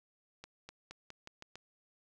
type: accelerating click train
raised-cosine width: 0.2 ms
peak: -30 dBFS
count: 7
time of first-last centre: 0.44-1.556 s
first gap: 250 ms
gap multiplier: 0.88
effects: none